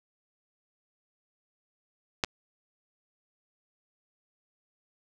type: clicks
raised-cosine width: 0.2 ms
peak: -7 / -20 dBFS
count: 2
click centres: 2.238 / 2.246 s
effects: none